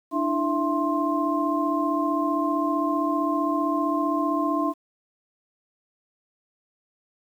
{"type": "tone cluster", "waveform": "sine", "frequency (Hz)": [295.3, 330.7, 669, 1053], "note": ["D4", "E4", "E5", "C6"], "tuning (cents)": [10, 6, 25, 11], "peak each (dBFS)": [-25, -29, -29, -26], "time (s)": [0.11, 4.74], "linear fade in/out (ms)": 50, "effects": ["9-bit"]}